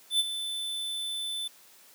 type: tone with ADSR envelope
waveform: square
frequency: 3520 Hz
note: A7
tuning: in tune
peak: -21 dBFS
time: 0.1-1.48 s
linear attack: 95 ms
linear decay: 30 ms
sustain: -11 dB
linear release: 8 ms
effects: white hiss -56 dBFS RMS until 1.94 s + high-pass 200 Hz 12 dB/octave